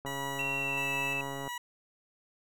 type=click train; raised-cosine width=1 ms; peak=-26 dBFS; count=198; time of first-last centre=0.05-1.478 s; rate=138 Hz
type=tone with tremolo; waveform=20% pulse; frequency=970 Hz; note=B5; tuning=31 cents flat; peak=-31 dBFS; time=0.06-1.58 s; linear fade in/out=5 ms; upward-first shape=square; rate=1.4 Hz; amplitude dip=40%
type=tone with pitch glide; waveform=sine; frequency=2723 to 2639 Hz; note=F7 to E7; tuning=-44 to +1 cents; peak=-31 dBFS; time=0.39-1.21 s; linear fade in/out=2 ms; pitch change=-55 cents; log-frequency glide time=0.57-0.89 s
effects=none